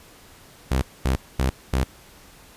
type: tone bursts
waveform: sawtooth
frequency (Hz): 65.41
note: C2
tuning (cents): 0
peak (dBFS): -15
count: 4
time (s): 0.71-1.84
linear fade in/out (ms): 5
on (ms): 110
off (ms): 230
effects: pink hiss -49 dBFS RMS until 2.56 s + resampled to 32000 Hz